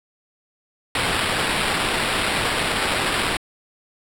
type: noise with sample-and-hold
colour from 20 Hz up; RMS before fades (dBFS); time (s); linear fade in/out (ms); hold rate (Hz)
violet; -22; 0.95-3.37; 2; 6300
effects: low-pass 12000 Hz 12 dB/octave